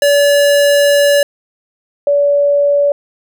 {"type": "tone pair in turn", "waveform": ["square", "sine"], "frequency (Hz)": [573, 573], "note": ["D5", "D5"], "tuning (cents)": [-43, -43], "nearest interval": "unison", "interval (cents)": 0, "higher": "neither", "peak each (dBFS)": -8, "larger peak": "neither", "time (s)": [[0.02, 1.23], [2.07, 2.92]], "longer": "first", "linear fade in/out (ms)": 2, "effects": []}